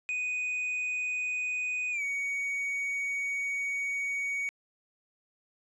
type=tone with pitch glide; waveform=triangle; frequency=2489 to 2243 Hz; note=D#7 to C#7; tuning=0 to +20 cents; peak=-28 dBFS; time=0.09-4.49 s; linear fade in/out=0 ms; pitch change=-180 cents; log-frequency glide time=1.91-2.03 s; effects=resampled to 24000 Hz